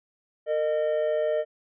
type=tone pair together; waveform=triangle; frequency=457 / 612 Hz; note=A#4 / D#5; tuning=-34 / -29 cents; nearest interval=perfect fourth; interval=505 cents; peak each=-26 / -22 dBFS; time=0.46-1.45 s; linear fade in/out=50 ms; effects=resampled to 8000 Hz